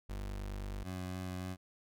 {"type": "tone", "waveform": "35% pulse", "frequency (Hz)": 49.26, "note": "G1", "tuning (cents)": 9, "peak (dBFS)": -37, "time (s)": [0.09, 0.84], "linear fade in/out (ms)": 10}
{"type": "tone with vibrato", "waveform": "20% pulse", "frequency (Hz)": 92, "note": "F#2", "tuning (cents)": -9, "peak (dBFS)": -34, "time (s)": [0.83, 1.57], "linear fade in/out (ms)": 50, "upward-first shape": "sine", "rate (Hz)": 3.4, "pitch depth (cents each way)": 14}
{"effects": []}